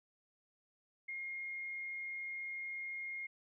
sine tone, 2137 Hz, C7, 36 cents sharp, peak -40 dBFS, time 1.08-3.27 s, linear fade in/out 10 ms, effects none

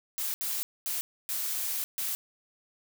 blue noise bursts at uneven times, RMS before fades -32 dBFS, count 5, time 0.18-0.34 / 0.41-0.63 / 0.86-1.01 / 1.29-1.84 / 1.98-2.15 s, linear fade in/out 0 ms, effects none

